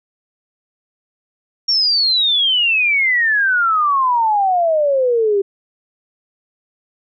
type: exponential sweep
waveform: sine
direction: down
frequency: 5588 to 388.6 Hz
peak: -12 dBFS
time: 1.68-5.42 s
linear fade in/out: 10 ms
effects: none